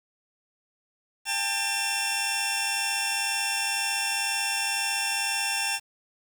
20% pulse tone cluster, 795 / 891 / 2715 / 3490 Hz, G5 / A5 / F7 / A7, +24 / +22 / -50 / -15 cents, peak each -28 / -30 / -23 / -29 dBFS, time 1.25-5.8 s, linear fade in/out 50 ms, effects 8-bit

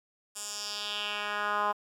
10% pulse tone with band-pass filter sweep, 207.2 Hz, G#3, 4 cents flat, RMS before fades -33 dBFS, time 0.35-1.73 s, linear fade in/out 20 ms, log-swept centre 8400 to 1000 Hz, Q 2.4, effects 10-bit

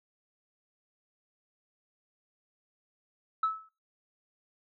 sine tone with exponential decay, 1302 Hz, E6, 22 cents flat, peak -21 dBFS, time 3.43-3.69 s, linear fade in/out 5 ms, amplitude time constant 56 ms, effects noise-tail reverb RT60 0.4 s tail -24 dB re dry + tanh soft clip ceiling -20 dBFS

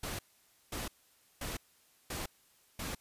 pink noise bursts, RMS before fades -39 dBFS, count 5, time 0.03-2.95 s, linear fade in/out 5 ms, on 160 ms, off 530 ms, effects white hiss -67 dBFS RMS until 3 s + resampled to 32000 Hz

